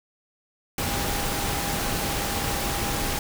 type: tone in noise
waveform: sine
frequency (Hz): 807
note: G#5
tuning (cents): -50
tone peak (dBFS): -35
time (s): 0.78-3.19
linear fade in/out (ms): 2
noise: pink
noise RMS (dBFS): -27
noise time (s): 0.78-3.19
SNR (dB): -11
effects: none